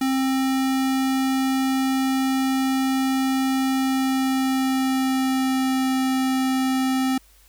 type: tone with pitch glide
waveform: square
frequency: 264.9 to 261.9 Hz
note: C4 to C4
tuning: +22 to +2 cents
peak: -20 dBFS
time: 0.01-7.18 s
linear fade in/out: 5 ms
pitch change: -20 cents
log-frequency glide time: 3.72-5.98 s
effects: added 50 Hz sine -54 dBFS peak until 7.48 s + white hiss -56 dBFS RMS until 7.48 s